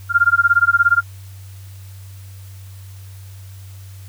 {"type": "tone with tremolo", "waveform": "sine", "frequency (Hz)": 1396.9, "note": "F6", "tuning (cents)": 0, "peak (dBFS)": -7, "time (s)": [0.09, 1.03], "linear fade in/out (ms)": 50, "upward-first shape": "sine", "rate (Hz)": 17, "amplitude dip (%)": 100, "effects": ["added 96 Hz sine -34 dBFS peak until 4.08 s", "white hiss -48 dBFS RMS until 4.08 s"]}